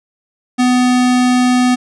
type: tone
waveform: square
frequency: 249.6 Hz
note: B3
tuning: 19 cents sharp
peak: -10 dBFS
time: 0.58-1.76 s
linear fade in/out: 20 ms
effects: resampled to 22050 Hz